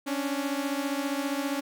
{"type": "beating tone pair", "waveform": "sawtooth", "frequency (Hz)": [274.9, 289.9], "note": ["C#4", "D4"], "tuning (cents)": [-14, -22], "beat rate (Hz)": 15, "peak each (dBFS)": [-26, -28], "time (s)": [0.06, 1.61], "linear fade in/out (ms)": 20, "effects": []}